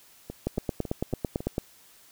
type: two click trains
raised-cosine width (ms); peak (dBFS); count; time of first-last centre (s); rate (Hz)
2; -13 / -22; 11 / 5; 0.47-1.581 / 0.3-1.405; 9 / 3.62
effects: white hiss -56 dBFS RMS until 2.11 s